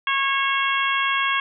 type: harmonic tone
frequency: 547 Hz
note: C#5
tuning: 23 cents flat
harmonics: 2 / 3 / 4 / 5 / 6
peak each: -23 / -25 / -26 / -27 / -28 dBFS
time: 0.07-1.4 s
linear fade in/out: 2 ms
effects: none